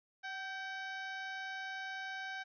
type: harmonic tone with a mistuned harmonic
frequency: 761 Hz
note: F#5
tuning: 48 cents sharp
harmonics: 1 / 2 / 3 / 4 / 5 / 6 / 7 / 8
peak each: -46 / -42 / -50 / -56 / -54 / -62 / -59 / -64 dBFS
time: 0.23-2.44 s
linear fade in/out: 20 ms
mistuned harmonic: 2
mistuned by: +48 cents
effects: none